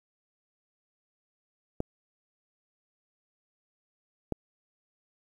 clicks, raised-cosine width 2 ms, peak -16 dBFS, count 2, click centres 1.804 / 4.323 s, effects 9-bit

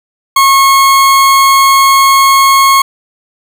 40% pulse tone, 1090 Hz, C#6, 29 cents flat, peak -3 dBFS, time 0.36-2.82 s, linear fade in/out 5 ms, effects none

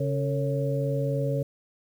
harmonic tone with a mistuned harmonic, 138.59 Hz, C#3, in tune, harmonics 1 / 2 / 3 / 4, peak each -26 / -35 / -32 / -30 dBFS, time 0-1.43 s, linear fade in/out 5 ms, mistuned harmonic 3, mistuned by +140 cents, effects 9-bit

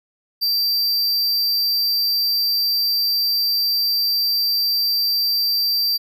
square tone with amplitude modulation, 4698 Hz, D8, in tune, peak -16 dBFS, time 0.41-5.98 s, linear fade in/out 20 ms, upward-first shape sine, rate 252 Hz, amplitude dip 30%, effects none

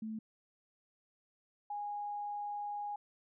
sine tone pair in turn, 219.3 / 824.1 Hz, A3 / G#5, -6 / -14 cents, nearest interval octave + major seventh, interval 2292 cents, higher second, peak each -38 / -37 dBFS, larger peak second, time 0.02-0.19 / 1.7-2.96 s, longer second, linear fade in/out 5 ms, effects none

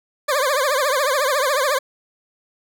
20% pulse tone with vibrato, 554.4 Hz, C#5, in tune, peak -12 dBFS, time 0.28-1.79 s, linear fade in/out 10 ms, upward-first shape triangle, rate 14 Hz, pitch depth 190 cents each way, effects none

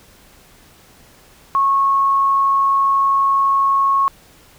sine tone, 1097 Hz, C#6, 18 cents flat, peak -12 dBFS, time 1.55-4.08 s, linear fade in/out 0 ms, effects pink hiss -48 dBFS RMS until 4.58 s

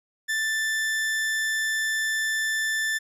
40% pulse tone, 1765 Hz, A6, 5 cents sharp, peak -23 dBFS, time 0.28-2.99 s, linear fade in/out 20 ms, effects resampled to 32000 Hz

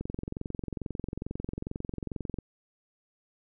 click train, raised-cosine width 3 ms, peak -21 dBFS, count 54, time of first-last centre 0.01-2.387 s, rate 22.3 Hz, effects none

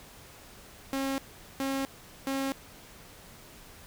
sawtooth tone bursts, 270.8 Hz, C#4, 40 cents flat, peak -25 dBFS, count 3, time 0.93-2.52 s, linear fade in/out 0 ms, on 250 ms, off 420 ms, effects pink hiss -51 dBFS RMS until 3.86 s

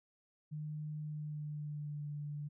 sine tone with pitch glide, 151.9 to 147.07 Hz, D#3 to D3, -41 to +3 cents, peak -39 dBFS, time 0.51-2.49 s, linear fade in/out 20 ms, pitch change -56 cents, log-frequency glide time 1-2.06 s, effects none

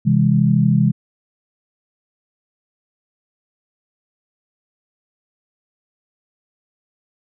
sine chord, C augmented, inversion none, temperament just, 130.81 / 163.52 / 204.4 Hz, C3 / E3 / G#3, 0 / -14 / -27 cents, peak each -16 dBFS, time 0.05-0.92 s, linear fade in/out 20 ms, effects none

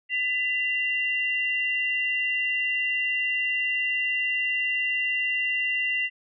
sine tone pair together, 2000 / 2773 Hz, B6 / F7, +21 / -13 cents, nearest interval tritone, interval 566 cents, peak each -26 dBFS, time 0.09-6.1 s, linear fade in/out 50 ms, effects none

